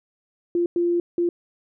sine tone bursts at uneven times, 346.3 Hz, F4, 15 cents flat, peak -18 dBFS, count 3, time 0.55-0.66 / 0.76-1 / 1.18-1.29 s, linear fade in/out 2 ms, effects none

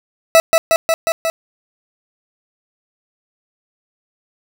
40% pulse tone with echo, 655 Hz, E5, 11 cents flat, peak -5 dBFS, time 0.35-0.4 s, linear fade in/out 0 ms, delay 180 ms, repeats 5, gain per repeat -2 dB, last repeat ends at 1.3 s, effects none

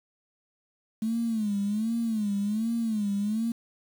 triangle tone with vibrato, 215.8 Hz, A3, 33 cents flat, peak -21 dBFS, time 1.02-3.52 s, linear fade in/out 5 ms, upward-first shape sine, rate 1.3 Hz, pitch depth 130 cents each way, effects tanh soft clip ceiling -23 dBFS + 8-bit

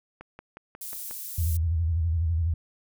click train, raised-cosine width 0.5 ms, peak -27 dBFS, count 6, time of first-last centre 0.21-1.111 s, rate 5.55 Hz
pink high-pass noise, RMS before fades -37 dBFS, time 0.81-1.57 s, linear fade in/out 5 ms, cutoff 12000 Hz, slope 12 dB/octave
sine tone with vibrato, 82.41 Hz, E2, in tune, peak -22 dBFS, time 1.38-2.54 s, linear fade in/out 5 ms, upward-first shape square, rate 12 Hz, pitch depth 79 cents each way
effects none

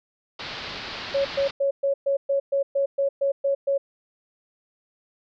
white low-pass noise, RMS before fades -35 dBFS, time 0.39-1.51 s, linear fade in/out 5 ms, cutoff 4700 Hz, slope 48 dB/octave
sine tone bursts, 554.4 Hz, C#5, in tune, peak -19 dBFS, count 12, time 1.14-3.78 s, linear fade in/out 10 ms, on 110 ms, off 120 ms
effects none

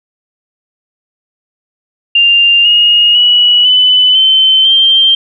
sine tone with pitch steps, 2794 / 2863 / 2933 / 3005 / 3079 / 3154 Hz, F7 / F7 / F#7 / F#7 / G7 / G7, 0 / +42 / -16 / +26 / -32 / +10 cents, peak -4 dBFS, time 2.15-5.15 s, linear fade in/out 5 ms, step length 500 ms, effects none

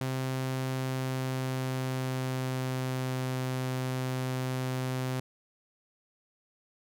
sawtooth tone with pitch glide, 130.81 to 129.01 Hz, C3 to C3, 0 to -24 cents, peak -26 dBFS, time 0.01-5.2 s, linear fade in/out 2 ms, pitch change -24 cents, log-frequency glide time 0.71-3.43 s, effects none

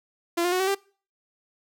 sawtooth tone with pitch steps, 342 / 354.5 / 367.4 / 380.8 / 394.7 Hz, F4 / F4 / F#4 / F#4 / G4, -36 / +26 / -12 / +50 / +12 cents, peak -18 dBFS, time 0.37-0.75 s, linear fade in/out 10 ms, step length 76 ms, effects noise-tail reverb RT60 0.4 s tail -23 dB re dry

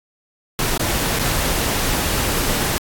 pink noise with dropouts, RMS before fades -20 dBFS, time 0.59-2.78 s, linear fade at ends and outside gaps 0 ms, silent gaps 0.776-0.796 / 1.189-1.195 s, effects AAC 64 kbps

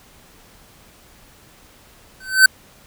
square tone with exponential growth, 1532 Hz, G6, 40 cents flat, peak -4 dBFS, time 2.2-2.46 s, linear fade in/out 5 ms, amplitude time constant 56 ms, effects pink hiss -49 dBFS RMS until 2.86 s

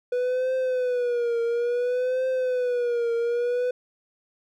triangle tone with vibrato, 491.3 Hz, B4, 9 cents flat, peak -20 dBFS, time 0.12-3.71 s, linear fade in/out 5 ms, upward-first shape triangle, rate 0.58 Hz, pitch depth 100 cents each way, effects none

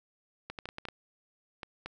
clicks, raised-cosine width 0.3 ms, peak -23 dBFS, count 9, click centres 0.5 / 0.588 / 0.656 / 0.689 / 0.784 / 0.853 / 0.886 / 1.632 / 1.86 s, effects none

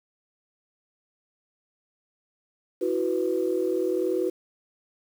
sine chord, E suspended second, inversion none, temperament equal, 329.6 / 370 / 493.9 Hz, E4 / F#4 / B4, 0 / 0 / 0 cents, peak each -28 / -25 / -28 dBFS, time 2.81-4.3 s, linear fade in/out 10 ms, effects tanh soft clip ceiling -13 dBFS + 8-bit

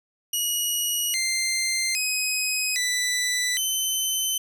15% pulse tone with pitch steps, 2904 / 2090 / 2524 / 1982 / 3062 Hz, F#7 / C7 / D#7 / B6 / G7, -33 / -2 / +24 / +6 / -41 cents, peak -16 dBFS, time 0.33-4.38 s, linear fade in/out 5 ms, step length 810 ms, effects none

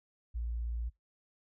sine tone, 58 Hz, A#1, 8 cents flat, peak -33 dBFS, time 0.34-0.9 s, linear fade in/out 20 ms, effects noise-tail reverb RT60 0.2 s tail -25 dB re dry

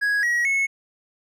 triangle tone with pitch steps, 1661.2 / 1908.2 / 2192 Hz, G#6 / A#6 / C#7, 0 / +40 / -20 cents, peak -17 dBFS, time 0.01-0.67 s, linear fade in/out 20 ms, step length 220 ms, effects none

